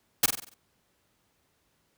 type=noise with echo; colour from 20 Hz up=white; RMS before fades=-20 dBFS; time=0.23-0.26 s; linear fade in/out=5 ms; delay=47 ms; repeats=6; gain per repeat=-6 dB; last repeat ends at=0.542 s; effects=pink hiss -71 dBFS RMS until 1.97 s + high-pass 60 Hz 12 dB/octave